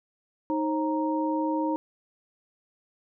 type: tone cluster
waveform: sine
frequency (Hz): 311.9 / 537 / 933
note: D#4 / C5 / A#5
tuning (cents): +4 / +45 / +1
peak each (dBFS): -26 / -32 / -30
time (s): 0.5-1.76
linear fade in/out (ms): 0
effects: none